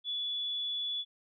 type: tone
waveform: sine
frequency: 3429 Hz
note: A7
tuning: 45 cents flat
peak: -32 dBFS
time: 0.04-1.05 s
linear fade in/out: 50 ms
effects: none

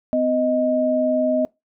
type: tone pair together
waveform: sine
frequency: 254.1 / 624.9 Hz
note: B3 / D#5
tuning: +49 / +7 cents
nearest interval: octave + major third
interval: 1558 cents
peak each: -21 / -18 dBFS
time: 0.13-1.45 s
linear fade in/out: 0 ms
effects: noise-tail reverb RT60 0.2 s tail -24 dB re dry

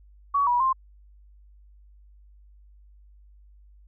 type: tone with pitch steps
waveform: sine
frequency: 1128 / 970 / 1053 Hz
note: C#6 / B5 / C6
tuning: +30 / -31 / +11 cents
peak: -19 dBFS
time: 0.34-0.73 s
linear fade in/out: 10 ms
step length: 130 ms
effects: added 50 Hz sine -50 dBFS peak until 3.87 s

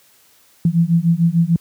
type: beating tone pair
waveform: sine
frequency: 164.81 / 171.51 Hz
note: E3 / F3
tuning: 0 / -31 cents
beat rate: 6.7 Hz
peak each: -15 dBFS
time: 0.65-1.56 s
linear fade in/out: 2 ms
effects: white hiss -53 dBFS RMS until 1.6 s + high-pass 60 Hz 12 dB/octave

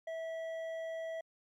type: tone with hard clipping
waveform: sine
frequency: 652 Hz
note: E5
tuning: 19 cents flat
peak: -39 dBFS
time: 0.07-1.21 s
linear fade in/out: 5 ms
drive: 7 dB
effects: MP3 96 kbps

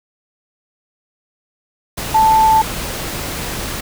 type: tone in noise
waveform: sine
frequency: 880 Hz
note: A5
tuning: in tune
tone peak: -8 dBFS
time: 2.14-2.62 s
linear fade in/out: 10 ms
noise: pink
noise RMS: -24 dBFS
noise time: 1.97-3.81 s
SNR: +13 dB
effects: none

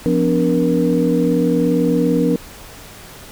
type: tone cluster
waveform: sine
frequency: 174.4 / 251.6 / 292 / 472.7 Hz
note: F3 / B3 / D4 / A#4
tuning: -2 / +32 / -10 / +24 cents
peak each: -18 dBFS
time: 0.06-2.36 s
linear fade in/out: 0 ms
effects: tanh soft clip ceiling -3 dBFS + pink hiss -38 dBFS RMS until 3.31 s

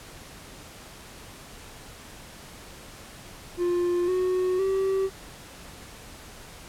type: tone with pitch steps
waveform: triangle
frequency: 351.8 / 368 / 385 Hz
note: F4 / F#4 / G4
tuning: +13 / -9 / -31 cents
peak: -20 dBFS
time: 3.57-5.1 s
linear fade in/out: 50 ms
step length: 510 ms
effects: pink hiss -45 dBFS RMS until 6.68 s + low-pass 12000 Hz 12 dB/octave

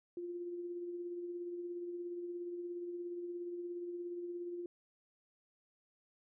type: tone with tremolo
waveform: sine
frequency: 349.6 Hz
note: F4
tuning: 2 cents sharp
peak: -38 dBFS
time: 0.17-4.66 s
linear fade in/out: 2 ms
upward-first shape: triangle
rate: 17 Hz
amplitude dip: 40%
effects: none

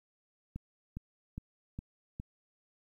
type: click train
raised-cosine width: 5 ms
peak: -27 dBFS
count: 5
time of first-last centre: 0.56-2.199 s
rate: 2.44 Hz
effects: 11-bit

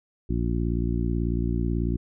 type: harmonic tone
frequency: 58.2 Hz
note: A#1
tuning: 2 cents flat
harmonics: 1 / 2 / 3 / 4 / 5 / 6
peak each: -26 / -29 / -31 / -32 / -33 / -34 dBFS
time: 0.29-1.97 s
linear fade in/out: 10 ms
effects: none

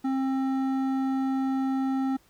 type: tone with hard clipping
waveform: sine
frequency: 266.2 Hz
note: C4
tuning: 30 cents sharp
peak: -26 dBFS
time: 0.04-2.17 s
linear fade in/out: 10 ms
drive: 10 dB
effects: pink hiss -62 dBFS RMS until 2.29 s

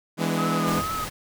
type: chord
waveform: sawtooth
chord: E dominant seventh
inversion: none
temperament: equal with one note detuned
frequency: 164.81 / 207.7 / 251.7 / 293.7 Hz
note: E3 / G#3 / B3 / D4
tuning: 0 / 0 / +33 / 0 cents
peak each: -22 / -24 / -26 / -28 dBFS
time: 0.17-0.83 s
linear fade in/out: 50 ms
type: tone with vibrato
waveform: sine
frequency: 1253 Hz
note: D#6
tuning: 12 cents sharp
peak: -27 dBFS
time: 0.38-1.05 s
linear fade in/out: 10 ms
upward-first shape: triangle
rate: 2.3 Hz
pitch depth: 79 cents each way
type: noise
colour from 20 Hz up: pink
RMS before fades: -33 dBFS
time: 0.66-1.1 s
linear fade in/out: 20 ms
effects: none

